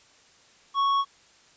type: tone with hard clipping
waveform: triangle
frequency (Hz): 1108.7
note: C#6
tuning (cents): 0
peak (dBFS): -22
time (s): 0.74-1.05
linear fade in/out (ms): 50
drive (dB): 10
effects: white hiss -57 dBFS RMS until 1.56 s + resampled to 16000 Hz